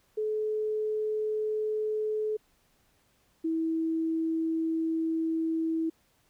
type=tone pair in turn; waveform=sine; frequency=429.6 / 324.2 Hz; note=A4 / E4; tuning=-41 / -29 cents; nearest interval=perfect fourth; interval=488 cents; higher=first; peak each=-27 / -26 dBFS; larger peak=second; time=0.17-2.37 / 3.44-5.9 s; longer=second; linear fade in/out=10 ms; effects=pink hiss -68 dBFS RMS until 6.29 s